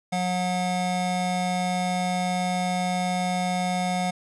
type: tone pair together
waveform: square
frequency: 181.5 / 726 Hz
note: F#3 / F#5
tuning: -33 / -33 cents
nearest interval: 2 octaves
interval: 2400 cents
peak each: -27 dBFS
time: 0.12-4.11 s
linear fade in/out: 10 ms
effects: resampled to 24000 Hz